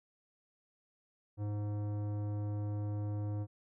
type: tone with tanh clipping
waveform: sine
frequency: 103.83 Hz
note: G#2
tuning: in tune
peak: -36 dBFS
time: 1.37-3.47 s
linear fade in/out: 50 ms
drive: 15 dB
effects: none